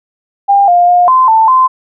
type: tone with pitch steps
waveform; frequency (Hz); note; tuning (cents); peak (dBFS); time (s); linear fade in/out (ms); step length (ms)
sine; 800 / 704 / 711 / 1033 / 888 / 1034; G5 / F5 / F5 / C6 / A5 / C6; +35 / +14 / +31 / -22 / +16 / -21; -4; 0.48-1.68; 20; 200
effects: none